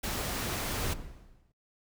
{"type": "noise", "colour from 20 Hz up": "pink", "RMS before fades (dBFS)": -34, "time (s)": [0.03, 0.94], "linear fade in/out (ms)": 10}
{"type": "noise with exponential decay", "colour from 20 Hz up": "brown", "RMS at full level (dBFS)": -30, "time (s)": [0.83, 1.52], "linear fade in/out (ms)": 2, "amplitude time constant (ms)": 150}
{"effects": ["noise-tail reverb RT60 0.1 s tail -21 dB re dry"]}